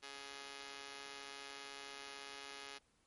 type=tone with amplitude modulation; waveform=5% pulse; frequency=418.2 Hz; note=G#4; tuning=12 cents sharp; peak=-33 dBFS; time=0.02-2.79 s; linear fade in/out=20 ms; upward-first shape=sine; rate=138 Hz; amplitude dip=95%; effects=pink hiss -75 dBFS RMS until 3.06 s + MP3 48 kbps